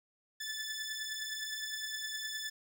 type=beating tone pair; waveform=15% pulse; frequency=1738 / 1747.7 Hz; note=A6 / A6; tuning=-22 / -12 cents; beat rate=9.7 Hz; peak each=-36 / -33 dBFS; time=0.4-2.5 s; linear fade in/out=10 ms; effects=none